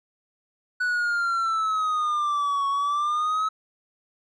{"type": "exponential two-way sweep", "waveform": "triangle", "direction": "down then up", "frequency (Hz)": [1487, 1108.7, 1293], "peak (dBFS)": -20, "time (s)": [0.8, 3.49], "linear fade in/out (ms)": 10, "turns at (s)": 2.68, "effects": ["resampled to 22050 Hz"]}